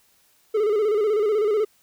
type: tone with vibrato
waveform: triangle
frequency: 423.3 Hz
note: G#4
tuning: 33 cents sharp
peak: -16 dBFS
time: 0.54-1.65 s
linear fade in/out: 10 ms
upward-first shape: square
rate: 16 Hz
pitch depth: 63 cents each way
effects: white hiss -61 dBFS RMS until 1.82 s